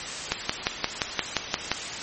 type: click train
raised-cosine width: 0.2 ms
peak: -4 dBFS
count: 9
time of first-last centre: 0.32-1.716 s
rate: 5.73 Hz
effects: white hiss -33 dBFS RMS until 2.02 s + MP3 32 kbps